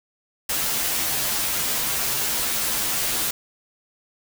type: noise with comb filter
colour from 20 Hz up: white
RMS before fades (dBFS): -24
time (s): 0.49-3.31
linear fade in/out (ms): 5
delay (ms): 11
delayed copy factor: -1
effects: none